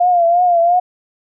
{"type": "tone with vibrato", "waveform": "sine", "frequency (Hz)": 698, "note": "F5", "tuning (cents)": -1, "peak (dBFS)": -9, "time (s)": [0, 0.8], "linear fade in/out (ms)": 10, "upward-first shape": "triangle", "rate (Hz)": 2.9, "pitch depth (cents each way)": 75, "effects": []}